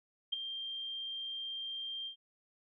sine tone with ADSR envelope, 3179 Hz, G7, 24 cents sharp, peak -28 dBFS, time 0.32-2.16 s, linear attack 13 ms, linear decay 10 ms, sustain -10 dB, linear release 98 ms, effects none

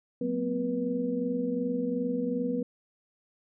sine tone cluster, 184.3 / 230 / 252.7 / 484.4 Hz, F#3 / A#3 / B3 / B4, -7 / -23 / +40 / -34 cents, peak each -36 / -35 / -30 / -32 dBFS, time 0.21-2.63 s, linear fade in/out 5 ms, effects none

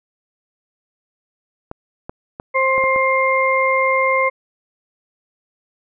clicks, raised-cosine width 1 ms, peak -15 dBFS, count 6, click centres 1.714 / 2.095 / 2.399 / 2.78 / 2.839 / 2.961 s
harmonic tone, 528 Hz, C5, 16 cents sharp, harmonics 1 / 2 / 4, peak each -18 / -18 / -18 dBFS, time 2.54-4.3 s, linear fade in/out 20 ms
effects none

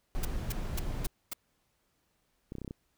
brown noise, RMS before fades -34 dBFS, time 0.15-1.07 s, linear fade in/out 0 ms
white noise bursts, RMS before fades -36 dBFS, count 5, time 0.23-1.335 s, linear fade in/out 5 ms, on 21 ms, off 250 ms
clicks, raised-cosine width 3 ms, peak -27 dBFS, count 7, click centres 2.521 / 2.553 / 2.584 / 2.617 / 2.647 / 2.678 / 2.709 s
effects pink hiss -75 dBFS RMS until 2.97 s

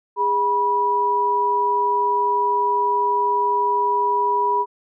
sine tone pair together, 410.4 / 976 Hz, G#4 / B5, -21 / -21 cents, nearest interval octave + minor third, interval 1500 cents, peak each -24 / -17 dBFS, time 0.16-4.66 s, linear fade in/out 50 ms, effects none

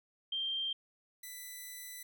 sine / 5% pulse tone pair in turn, 3168 / 1992.5 Hz, G7 / B6, +18 / +15 cents, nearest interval minor sixth, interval 803 cents, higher first, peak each -33 / -34 dBFS, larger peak first, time 0.32-0.73 / 1.23-2.03 s, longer second, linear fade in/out 5 ms, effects none

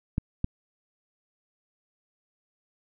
clicks, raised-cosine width 5 ms, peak -13 dBFS, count 2, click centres 0.181 / 0.444 s, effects none

